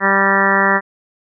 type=harmonic tone with a mistuned harmonic; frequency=196 Hz; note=G3; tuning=in tune; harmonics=1 / 2 / 3 / 4 / 5 / 6 / 7 / 8 / 9 / 10; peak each=-21 / -22 / -22 / -23 / -19 / -21 / -20 / -22 / -17 / -20 dBFS; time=0-0.81 s; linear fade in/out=50 ms; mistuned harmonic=10; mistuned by=-31 cents; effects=none